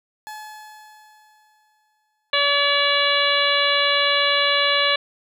30% pulse tone with exponential decay, 856 Hz, A5, 48 cents flat, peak -29 dBFS, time 0.27-2.3 s, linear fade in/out 0 ms, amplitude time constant 440 ms
harmonic tone, 571 Hz, D5, 49 cents flat, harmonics 1 / 2 / 3 / 4 / 5 / 6 / 7, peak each -24 / -24 / -24 / -24 / -24 / -24 / -24 dBFS, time 2.33-4.96 s, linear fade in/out 5 ms
effects none

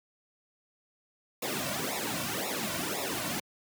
pink noise with flanger, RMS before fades -33 dBFS, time 1.42-3.4 s, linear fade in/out 5 ms, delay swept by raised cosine 0.64 to 2.44 ms, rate 1.9 Hz, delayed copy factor -1, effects high-pass 150 Hz 12 dB/octave

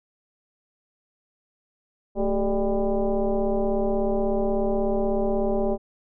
sine tone with frequency modulation, 184.8 Hz, F#3, 2 cents flat, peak -20 dBFS, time 2.15-5.78 s, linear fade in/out 50 ms, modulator 203 Hz, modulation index 2.5, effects none

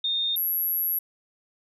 sine tone pair in turn, 3658 / 11613 Hz, A#7 / F#9, -33 / -33 cents, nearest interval octave + minor sixth, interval 2000 cents, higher second, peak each -23 dBFS, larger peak neither, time 0.04-0.36 / 0.36-0.99 s, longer second, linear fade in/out 5 ms, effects none

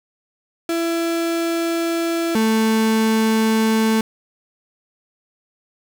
35% pulse tone pair in turn, 334.4 / 221.2 Hz, E4 / A3, +25 / +9 cents, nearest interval perfect fifth, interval 716 cents, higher first, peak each -17 / -13 dBFS, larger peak second, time 0.69-2.35 / 2.35-4.01 s, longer neither, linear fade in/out 2 ms, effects none

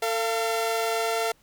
sawtooth tone pair together, 449.4 / 686 Hz, A4 / F5, +37 / -31 cents, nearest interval perfect fifth, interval 732 cents, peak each -23 dBFS, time 0.02-1.32 s, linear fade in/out 5 ms, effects pink hiss -62 dBFS RMS until 1.42 s

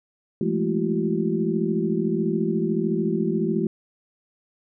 sine tone cluster, 169.3 / 208.3 / 222.2 / 338.5 / 380 Hz, E3 / G#3 / A3 / E4 / F#4, +46 / +5 / +17 / +46 / +46 cents, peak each -27 dBFS, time 0.41-3.67 s, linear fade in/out 2 ms, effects none

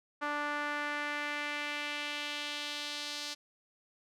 sawtooth tone with band-pass filter sweep, 293.5 Hz, D4, 1 cent flat, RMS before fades -37 dBFS, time 0.21-3.35 s, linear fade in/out 20 ms, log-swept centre 1300 to 4600 Hz, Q 1.8, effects none

